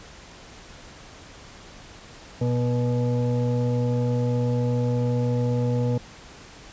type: tone with frequency modulation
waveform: sine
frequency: 121.7 Hz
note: B2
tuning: 25 cents flat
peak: -20 dBFS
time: 2.41-5.98 s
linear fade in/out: 5 ms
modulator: 366 Hz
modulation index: 0.93
effects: pink hiss -45 dBFS RMS until 6.72 s + resampled to 16000 Hz